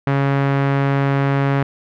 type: tone with low-pass filter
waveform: sawtooth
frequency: 138.59 Hz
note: C#3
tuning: in tune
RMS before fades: -17 dBFS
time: 0.07-1.63 s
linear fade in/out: 2 ms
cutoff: 1900 Hz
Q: 1.2
effects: none